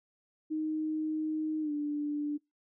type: tone with pitch glide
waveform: sine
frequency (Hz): 311.1 to 294.3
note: D#4 to D4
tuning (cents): 0 to +4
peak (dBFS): -30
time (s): 0.5-2.38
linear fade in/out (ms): 20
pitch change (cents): -96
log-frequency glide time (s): 1.61-1.72
effects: noise-tail reverb RT60 0.2 s tail -25 dB re dry